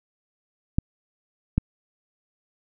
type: clicks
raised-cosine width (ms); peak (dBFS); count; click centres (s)
5; -7; 2; 0.785 / 1.58
effects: none